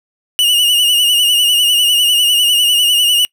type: tone with vibrato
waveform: 45% pulse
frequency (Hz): 2900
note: F#7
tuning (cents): -35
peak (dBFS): -9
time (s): 0.39-3.25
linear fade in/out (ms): 0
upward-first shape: sine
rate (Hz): 10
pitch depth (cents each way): 57
effects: noise-tail reverb RT60 0.1 s tail -26 dB re dry